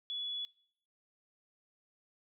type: tone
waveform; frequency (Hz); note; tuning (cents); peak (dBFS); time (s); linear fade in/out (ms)
sine; 3407; G#7; +44; -36; 0.1-0.45; 0
effects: noise-tail reverb RT60 0.7 s tail -25 dB re dry